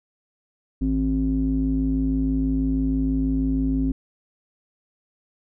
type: tone with low-pass filter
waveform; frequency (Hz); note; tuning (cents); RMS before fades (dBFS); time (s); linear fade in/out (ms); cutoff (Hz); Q
square; 53.1; G#1; +39; -22; 0.81-3.92; 5; 260; 8.2
effects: none